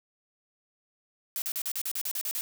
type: noise bursts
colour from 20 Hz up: blue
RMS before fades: -32 dBFS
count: 11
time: 1.36-2.41 s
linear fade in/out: 0 ms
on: 60 ms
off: 39 ms
effects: none